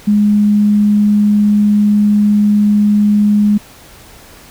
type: tone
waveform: sine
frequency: 207.7 Hz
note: G#3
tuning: in tune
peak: -7 dBFS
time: 0.07-3.58 s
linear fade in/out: 10 ms
effects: pink hiss -39 dBFS RMS until 4.5 s